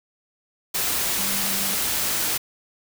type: tone in noise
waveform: sine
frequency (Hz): 196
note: G3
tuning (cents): 0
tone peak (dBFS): -34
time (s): 1.18-1.75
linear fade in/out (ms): 10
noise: white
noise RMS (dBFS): -24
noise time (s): 0.74-2.38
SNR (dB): -13
effects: none